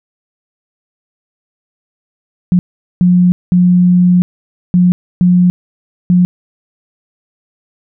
sine tone bursts at uneven times, 178.9 Hz, F3, 42 cents sharp, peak -5 dBFS, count 6, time 2.52-2.59 / 3.01-3.32 / 3.52-4.22 / 4.74-4.92 / 5.21-5.5 / 6.1-6.25 s, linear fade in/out 0 ms, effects none

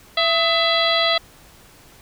harmonic tone with a mistuned harmonic, 668 Hz, E5, 23 cents sharp, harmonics 1 / 2 / 3 / 4 / 5 / 6 / 7, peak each -21 / -24 / -23 / -30 / -21 / -23 / -30 dBFS, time 0.17-1.18 s, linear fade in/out 5 ms, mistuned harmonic 2, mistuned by -81 cents, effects pink hiss -48 dBFS RMS until 2.01 s

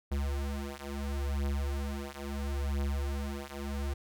square beating tone pair, 69.6 / 70.34 Hz, C#2 / C#2, +8 / +26 cents, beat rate 0.74 Hz, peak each -36 / -35 dBFS, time 0.11-3.94 s, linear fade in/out 10 ms, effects none

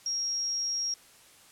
sine tone, 5600 Hz, F8, 4 cents sharp, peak -28 dBFS, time 0.06-0.94 s, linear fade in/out 2 ms, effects white hiss -56 dBFS RMS until 1.51 s + low-pass 11000 Hz 12 dB/octave

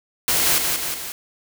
white noise with echo, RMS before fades -19 dBFS, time 0.28-0.58 s, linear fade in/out 0 ms, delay 180 ms, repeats 3, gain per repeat -4 dB, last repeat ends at 1.12 s, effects none

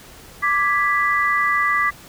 sine chord, G# diminished, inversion second, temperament equal, 1174.7 / 1661.2 / 1975.5 Hz, D6 / G#6 / B6, 0 / 0 / 0 cents, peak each -19 / -25 / -19 dBFS, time 0.42-1.91 s, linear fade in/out 20 ms, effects pink hiss -43 dBFS RMS until 2.08 s

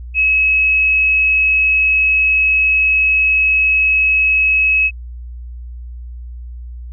sine tone, 2569 Hz, E7, 45 cents flat, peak -10 dBFS, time 0.14-4.91 s, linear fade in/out 50 ms, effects added 60 Hz sine -27 dBFS peak until 6.92 s

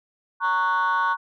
sine chord, F# major, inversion first, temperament just, 925 / 1110 / 1480 Hz, A#5 / C#6 / F#6, -14 / +2 / 0 cents, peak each -23 / -21 / -23 dBFS, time 0.4-1.17 s, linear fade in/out 50 ms, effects tanh soft clip ceiling -15 dBFS

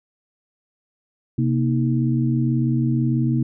sine tone cluster, 130.8 / 237 / 315.3 Hz, C3 / A#3 / D#4, 0 / +29 / +23 cents, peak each -19 / -22 / -25 dBFS, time 1.38-3.43 s, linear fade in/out 5 ms, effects none

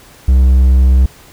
triangle tone with hard clipping, 65 Hz, C2, 11 cents flat, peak -6 dBFS, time 0.28-1.06 s, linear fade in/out 5 ms, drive 6 dB, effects pink hiss -41 dBFS RMS until 1.32 s

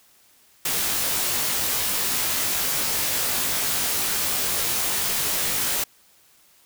white noise with comb filter, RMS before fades -24 dBFS, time 0.65-5.84 s, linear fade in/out 5 ms, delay 18 ms, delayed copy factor -0.8, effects white hiss -57 dBFS RMS until 6.65 s

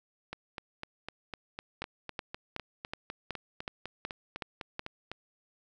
two click trains, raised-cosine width 0.3 ms, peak -19 / -22 dBFS, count 9 / 20, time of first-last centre 1.82-4.794 / 0.33-5.116 s, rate 2.69 / 3.97 Hz, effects none

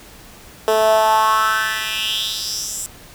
10% pulse tone with high-pass filter sweep, 218.4 Hz, A3, 13 cents flat, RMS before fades -18 dBFS, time 0.68-2.86 s, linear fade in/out 0 ms, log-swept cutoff 480 to 8000 Hz, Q 4.4, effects pink hiss -42 dBFS RMS until 3.14 s

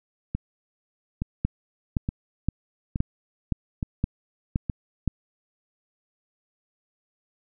two click trains, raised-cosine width 5 ms, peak -10 / -14 dBFS, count 8 / 6, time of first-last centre 1.45-5.077 / 0.35-4.698 s, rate 1.93 / 1.15 Hz, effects none

